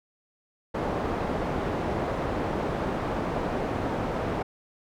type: low-pass noise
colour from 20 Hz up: white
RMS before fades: -29 dBFS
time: 0.74-4.43 s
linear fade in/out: 10 ms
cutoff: 700 Hz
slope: 12 dB/octave
effects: none